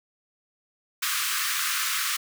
pink high-pass noise, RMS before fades -27 dBFS, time 1.02-2.17 s, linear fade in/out 10 ms, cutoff 1100 Hz, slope 96 dB/octave, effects none

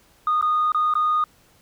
sine tone with dropouts, 1232 Hz, D#6, 17 cents flat, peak -16 dBFS, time 0.27-1.24 s, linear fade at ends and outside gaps 2 ms, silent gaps 0.413-0.425 / 0.72-0.746 / 0.939-0.953 s, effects tanh soft clip ceiling -14 dBFS + pink hiss -57 dBFS RMS until 1.61 s

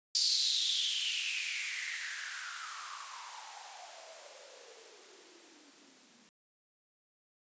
violet noise with band-pass filter sweep, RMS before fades -38 dBFS, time 0.15-6.29 s, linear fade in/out 0 ms, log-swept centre 4700 to 210 Hz, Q 7, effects resampled to 16000 Hz

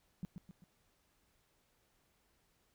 sine tone with echo, 180.1 Hz, F#3, 46 cents flat, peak -37 dBFS, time 0.23-0.25 s, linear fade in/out 0 ms, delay 130 ms, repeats 3, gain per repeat -6 dB, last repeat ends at 0.64 s, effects pink hiss -75 dBFS RMS until 2.74 s

